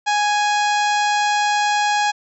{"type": "harmonic tone with a mistuned harmonic", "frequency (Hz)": 830.6, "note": "G#5", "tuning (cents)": 0, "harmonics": [1, 2, 3, 4, 5, 6, 7, 8, 9], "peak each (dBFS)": [-17, -23, -27, -29, -31, -33, -34, -35, -36], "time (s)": [0.06, 2.12], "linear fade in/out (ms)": 20, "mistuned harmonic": 7, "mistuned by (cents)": -20, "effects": []}